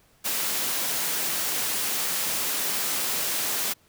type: high-pass noise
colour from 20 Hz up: white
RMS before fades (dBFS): -27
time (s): 0.24-3.74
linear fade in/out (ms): 20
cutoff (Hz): 150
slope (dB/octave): 12
effects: pink hiss -61 dBFS RMS until 3.88 s